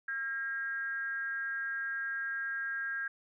sine tone with frequency modulation, 1617 Hz, G#6, 47 cents flat, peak -33 dBFS, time 0.08-3.08 s, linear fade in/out 5 ms, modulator 262 Hz, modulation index 0.45, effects none

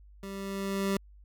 25% pulse tone with level ramp, 196 Hz, G3, in tune, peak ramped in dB -35 to -22 dBFS, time 0.23-0.97 s, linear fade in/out 2 ms, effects added 50 Hz sine -51 dBFS peak until 1.24 s

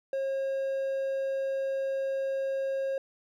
triangle tone, 540 Hz, C#5, 45 cents flat, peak -26 dBFS, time 0.13-2.98 s, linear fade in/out 2 ms, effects none

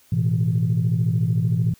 sine chord, A suspended second, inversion none, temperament equal, 110 / 123.47 / 164.81 Hz, A2 / B2 / E3, 0 / 0 / 0 cents, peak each -21 dBFS, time 0.12-1.74 s, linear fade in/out 5 ms, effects tanh soft clip ceiling -11 dBFS + white hiss -56 dBFS RMS until 1.79 s

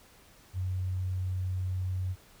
sine tone, 92.5 Hz, F#2, in tune, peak -29 dBFS, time 0.53-2.16 s, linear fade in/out 50 ms, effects pink hiss -58 dBFS RMS until 2.4 s

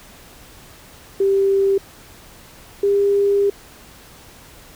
sine tone pair in turn, 392 / 401.4 Hz, G4 / G4, 0 / +41 cents, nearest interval unison, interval 41 cents, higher second, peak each -13 dBFS, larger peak neither, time 1.2-1.78 / 2.83-3.5 s, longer second, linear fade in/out 5 ms, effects pink hiss -44 dBFS RMS until 4.75 s

